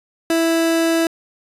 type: tone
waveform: 30% pulse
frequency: 329.6 Hz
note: E4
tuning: in tune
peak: -12 dBFS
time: 0.3-1.07 s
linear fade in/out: 2 ms
effects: resampled to 32000 Hz